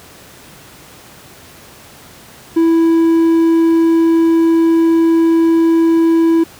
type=tone; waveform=triangle; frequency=329.6 Hz; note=E4; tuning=in tune; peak=-6 dBFS; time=2.56-6.44 s; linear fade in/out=10 ms; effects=pink hiss -39 dBFS RMS until 6.59 s + high-pass 80 Hz 12 dB/octave